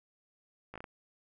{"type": "slowing click train", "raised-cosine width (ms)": 0.5, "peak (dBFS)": -29, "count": 5, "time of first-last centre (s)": [0.74, 0.842], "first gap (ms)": 16, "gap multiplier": 1.32, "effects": []}